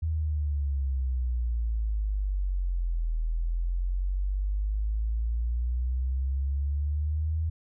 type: exponential two-way sweep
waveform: sine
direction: down then up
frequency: 81 to 40.02 to 81 Hz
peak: -25 dBFS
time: 0.02-7.5 s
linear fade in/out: 10 ms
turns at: 3.18 s
effects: none